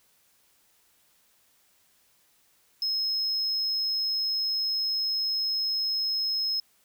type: tone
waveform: triangle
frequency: 5160 Hz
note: E8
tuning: 38 cents flat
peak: -24 dBFS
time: 2.82-6.6 s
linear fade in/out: 2 ms
effects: white hiss -65 dBFS RMS until 6.84 s